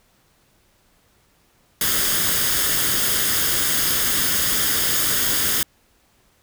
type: noise with comb filter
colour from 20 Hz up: white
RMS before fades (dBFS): -20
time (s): 1.81-5.63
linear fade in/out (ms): 2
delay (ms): 0.6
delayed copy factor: +0.55
effects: pink hiss -60 dBFS RMS until 6.42 s